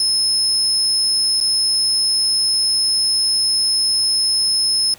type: tone with dropouts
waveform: 35% pulse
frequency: 5190 Hz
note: E8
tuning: 28 cents flat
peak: -12 dBFS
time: 0-4.94 s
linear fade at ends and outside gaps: 2 ms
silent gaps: 1.403-1.41 s
effects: pink hiss -44 dBFS RMS until 4.98 s + high-pass 60 Hz 12 dB/octave